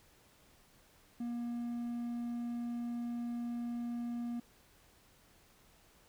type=tone; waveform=triangle; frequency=237.9 Hz; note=A#3; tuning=35 cents sharp; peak=-34 dBFS; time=1.2-4.4 s; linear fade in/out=5 ms; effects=pink hiss -65 dBFS RMS until 6.08 s